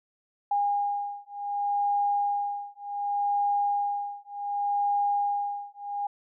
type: beating tone pair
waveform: sine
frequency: 813 / 813.67 Hz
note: G#5 / G#5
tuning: -37 / -36 cents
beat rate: 0.67 Hz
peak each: -28 dBFS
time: 0.51-6.07 s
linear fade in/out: 5 ms
effects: none